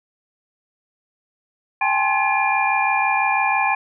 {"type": "tone cluster", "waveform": "sine", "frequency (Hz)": [793, 859, 1054, 1708, 2400], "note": ["G5", "A5", "C6", "G#6", "D7"], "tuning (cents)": [20, -42, 12, 48, 37], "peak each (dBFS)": [-21, -23, -24, -27, -21], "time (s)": [1.81, 3.75], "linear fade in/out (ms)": 5, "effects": []}